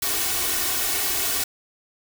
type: noise with comb filter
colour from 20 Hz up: white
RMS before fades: -24 dBFS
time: 0.02-1.44 s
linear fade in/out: 5 ms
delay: 2.7 ms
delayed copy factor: +0.9
effects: none